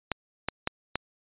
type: clicks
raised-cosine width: 0.3 ms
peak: -11 dBFS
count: 4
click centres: 0.117 / 0.486 / 0.674 / 0.956 s
effects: resampled to 8000 Hz